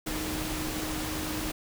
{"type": "tone in noise", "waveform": "sine", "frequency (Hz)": 310, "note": "D#4", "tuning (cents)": -6, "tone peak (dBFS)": -35, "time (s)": [0.06, 1.52], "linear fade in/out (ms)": 10, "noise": "pink", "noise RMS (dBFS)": -34, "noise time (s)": [0.06, 1.52], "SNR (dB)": -4, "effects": []}